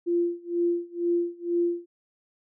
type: tone with tremolo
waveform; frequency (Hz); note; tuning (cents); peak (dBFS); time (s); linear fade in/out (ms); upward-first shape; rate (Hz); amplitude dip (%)
sine; 345.5; F4; -19; -20; 0.06-1.86; 20; sine; 2.1; 95
effects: none